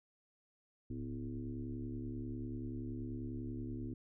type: tone with frequency modulation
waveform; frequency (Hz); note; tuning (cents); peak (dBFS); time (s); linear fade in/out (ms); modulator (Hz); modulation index
sine; 180; F#3; -47; -39; 0.9-3.94; 5; 70.3; 2.2
effects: none